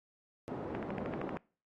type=band-pass noise; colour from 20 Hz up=pink; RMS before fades=-40 dBFS; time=0.48-1.37 s; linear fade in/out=0 ms; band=200 to 610 Hz; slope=12 dB/octave
type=click train; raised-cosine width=0.5 ms; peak=-25 dBFS; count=9; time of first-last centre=0.75-1.37 s; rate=12.9 Hz
effects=noise-tail reverb RT60 0.4 s tail -24 dB re dry + AAC 32 kbps